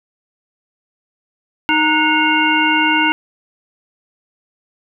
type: harmonic tone with a mistuned harmonic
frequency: 310 Hz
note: D#4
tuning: 6 cents flat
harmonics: 1 / 3 / 5 / 7 / 9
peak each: -18 / -17 / -18 / -19 / -18 dBFS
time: 1.69-3.12 s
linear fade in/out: 0 ms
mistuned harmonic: 5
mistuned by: -97 cents
effects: none